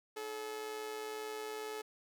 sawtooth tone with amplitude modulation, 430.2 Hz, A4, 39 cents flat, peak -34 dBFS, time 0.16-1.82 s, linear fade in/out 10 ms, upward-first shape sine, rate 122 Hz, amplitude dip 50%, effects none

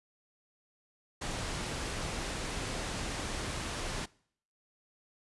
pink low-pass noise, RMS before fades -37 dBFS, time 1.21-4.06 s, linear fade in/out 10 ms, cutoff 9300 Hz, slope 12 dB/octave, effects noise-tail reverb RT60 0.6 s tail -23 dB re dry + resampled to 24000 Hz

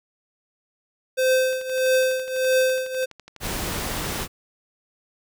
square tone with tremolo, 517 Hz, C5, 21 cents flat, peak -16 dBFS, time 1.17-3.06 s, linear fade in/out 20 ms, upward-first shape triangle, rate 1.6 Hz, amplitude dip 85%
click train, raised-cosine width 0.2 ms, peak -25 dBFS, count 23, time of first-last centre 1.53-3.363 s, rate 12 Hz
pink noise, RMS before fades -28 dBFS, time 3.4-4.28 s, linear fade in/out 50 ms
effects none

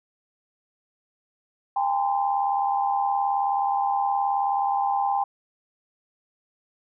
sine tone cluster, 802 / 881 / 1030 Hz, G5 / A5 / C6, +39 / +2 / -28 cents, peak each -22 / -30 / -29 dBFS, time 1.76-5.24 s, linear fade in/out 5 ms, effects none

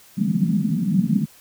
white band-pass noise, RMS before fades -20 dBFS, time 0.17-1.26 s, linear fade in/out 20 ms, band 160 to 220 Hz, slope 48 dB/octave, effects white hiss -50 dBFS RMS until 1.4 s

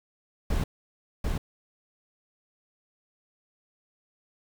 brown noise with echo, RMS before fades -26 dBFS, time 0.5-0.64 s, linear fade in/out 5 ms, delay 740 ms, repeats 1, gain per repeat -2 dB, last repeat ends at 1.38 s, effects none

